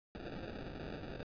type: noise with sample-and-hold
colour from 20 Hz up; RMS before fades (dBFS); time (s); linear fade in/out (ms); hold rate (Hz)
white; -45; 0.15-1.23; 0; 1050
effects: resampled to 11025 Hz